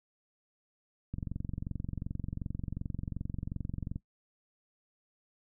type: click train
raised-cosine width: 5 ms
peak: -24 dBFS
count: 65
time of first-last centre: 1.14-3.959 s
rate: 22.7 Hz
effects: noise-tail reverb RT60 0.1 s tail -18 dB re dry